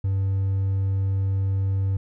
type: tone with hard clipping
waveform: triangle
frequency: 97 Hz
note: G2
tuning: 18 cents flat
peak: -21 dBFS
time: 0.04-1.97 s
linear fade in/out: 5 ms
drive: 5 dB
effects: none